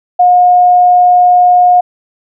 sine tone, 718 Hz, F5, 48 cents sharp, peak -3 dBFS, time 0.19-1.81 s, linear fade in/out 10 ms, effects none

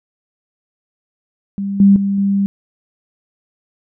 sine tone with level steps, 198.2 Hz, G3, 19 cents sharp, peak -18 / -5 / -14 / -12 dBFS, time 1.58-2.46 s, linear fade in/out 0 ms, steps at 1.8 / 1.96 / 2.18 s, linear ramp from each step 2 ms, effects none

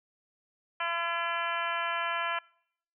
harmonic tone, 338.8 Hz, E4, 48 cents sharp, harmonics 2 / 3 / 4 / 5 / 6 / 7 / 8 / 9, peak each -38 / -34 / -35 / -36 / -43 / -37 / -43 / -41 dBFS, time 0.8-2.39 s, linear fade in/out 5 ms, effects noise-tail reverb RT60 0.7 s tail -26 dB re dry

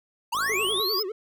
square linear sweep, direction up, 862 to 5200 Hz, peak -25 dBFS, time 0.32-1.03 s, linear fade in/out 10 ms
click train, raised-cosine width 1 ms, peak -29 dBFS, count 25, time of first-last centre 0.35-0.799 s, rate 53.5 Hz
triangle tone with tremolo, 1108.7 Hz, C#6, in tune, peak -28 dBFS, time 0.39-1 s, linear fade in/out 5 ms, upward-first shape sine, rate 5.4 Hz, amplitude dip 55%
triangle tone with vibrato, 401.1 Hz, G4, 40 cents sharp, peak -27 dBFS, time 0.49-1.12 s, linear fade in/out 5 ms, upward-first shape sine, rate 10 Hz, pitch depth 180 cents each way
effects none

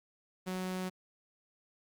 sawtooth tone, 185 Hz, F#3, in tune, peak -31 dBFS, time 0.46-0.9 s, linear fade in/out 20 ms, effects Opus 48 kbps

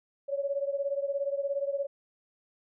sine beating tone pair, 554.4 / 571.4 Hz, C#5 / D5, 0 / -48 cents, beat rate 17 Hz, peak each -30 / -33 dBFS, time 0.28-1.87 s, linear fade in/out 20 ms, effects none

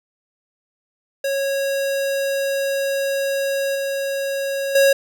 square tone with level steps, 550 Hz, C#5, 14 cents flat, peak -20 / -22 / -12 dBFS, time 1.24-4.93 s, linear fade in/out 5 ms, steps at 3.75 / 4.75 s, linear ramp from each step 5 ms, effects none

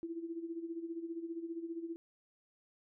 sine tone with tremolo, 333.2 Hz, E4, 19 cents sharp, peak -36 dBFS, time 0.03-1.96 s, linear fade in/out 0 ms, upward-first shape sine, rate 15 Hz, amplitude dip 70%, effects none

